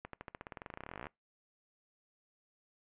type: accelerating click train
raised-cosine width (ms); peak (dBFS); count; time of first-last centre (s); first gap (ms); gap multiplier
0.5; -28; 28; 0.05-1.069; 83; 0.93
effects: noise-tail reverb RT60 0.2 s tail -24 dB re dry + resampled to 8000 Hz